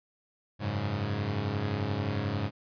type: chord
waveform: sawtooth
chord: F# suspended second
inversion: none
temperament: equal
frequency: 92.5 / 103.83 / 138.59 Hz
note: F#2 / G#2 / C#3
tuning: 0 / 0 / 0 cents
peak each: -32 / -27 / -32 dBFS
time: 0.59-2.51 s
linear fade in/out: 50 ms
effects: resampled to 11025 Hz

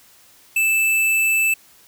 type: tone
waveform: square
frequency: 2637 Hz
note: E7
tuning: in tune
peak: -16 dBFS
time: 0.56-1.54 s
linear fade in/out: 5 ms
effects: white hiss -51 dBFS RMS until 1.87 s

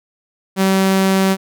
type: tone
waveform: sawtooth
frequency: 191.7 Hz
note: G3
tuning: 38 cents flat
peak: -8 dBFS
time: 0.56-1.37 s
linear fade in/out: 50 ms
effects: none

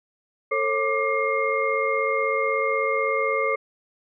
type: tone cluster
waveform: sine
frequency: 445.9 / 542 / 1180 / 2131 Hz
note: A4 / C#5 / D6 / C7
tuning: +23 / -39 / +8 / +31 cents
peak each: -26 dBFS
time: 0.51-3.56 s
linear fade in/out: 10 ms
effects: none

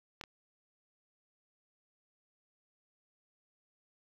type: clicks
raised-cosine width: 0.2 ms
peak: -23 / -28 dBFS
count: 2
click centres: 0.212 / 0.238 s
effects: low-pass 5000 Hz 12 dB/octave + 10-bit

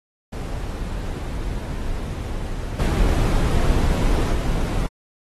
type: noise with level steps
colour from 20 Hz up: brown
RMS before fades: -27 / -18 / -21 dBFS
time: 0.32-4.87 s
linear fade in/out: 10 ms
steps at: 2.79 / 4.32 s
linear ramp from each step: 10 ms
effects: AAC 32 kbps

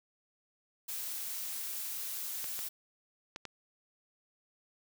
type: noise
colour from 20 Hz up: blue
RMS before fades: -39 dBFS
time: 0.88-2.69 s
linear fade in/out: 10 ms
type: clicks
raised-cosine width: 0.2 ms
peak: -24 dBFS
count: 4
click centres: 2.443 / 2.591 / 3.361 / 3.453 s
effects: none

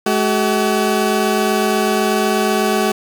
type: tone pair together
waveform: 20% pulse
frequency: 213.3 / 378.5 Hz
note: G#3 / F#4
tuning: +46 / +39 cents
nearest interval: minor seventh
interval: 993 cents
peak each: -12 dBFS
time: 0.06-2.92 s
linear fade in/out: 5 ms
effects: 7-bit

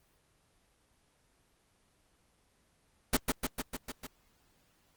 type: noise with echo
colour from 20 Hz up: pink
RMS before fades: -26 dBFS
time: 3.13-3.17 s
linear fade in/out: 5 ms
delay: 150 ms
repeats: 6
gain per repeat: -3 dB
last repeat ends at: 4.07 s
effects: pink hiss -70 dBFS RMS until 4.96 s + Opus 24 kbps

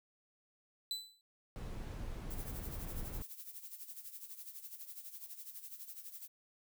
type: tone with exponential decay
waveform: 40% pulse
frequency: 3996 Hz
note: B7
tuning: 20 cents sharp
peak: -33 dBFS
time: 0.91-1.21 s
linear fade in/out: 1 ms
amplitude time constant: 65 ms
type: noise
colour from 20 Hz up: brown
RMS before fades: -43 dBFS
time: 1.56-3.22 s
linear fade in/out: 0 ms
type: noise with tremolo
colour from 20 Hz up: violet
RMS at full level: -47 dBFS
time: 2.3-6.28 s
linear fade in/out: 10 ms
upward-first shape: sine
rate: 12 Hz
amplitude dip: 70%
effects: none

